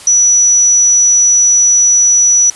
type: tone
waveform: sine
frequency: 5900 Hz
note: F#8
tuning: 6 cents flat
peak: -5 dBFS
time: 0.07-2.5 s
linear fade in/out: 2 ms
effects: white hiss -33 dBFS RMS until 2.55 s + resampled to 24000 Hz